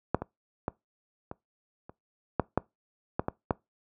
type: clicks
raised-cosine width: 1 ms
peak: -9 / -19 / -15 / -23 / -30 / -9 / -9 / -12 / -14 / -10 dBFS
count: 10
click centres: 0.146 / 0.22 / 0.681 / 1.314 / 1.895 / 2.397 / 2.576 / 3.195 / 3.284 / 3.508 s
effects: noise-tail reverb RT60 0.2 s tail -23 dB re dry + high-pass 60 Hz 12 dB/octave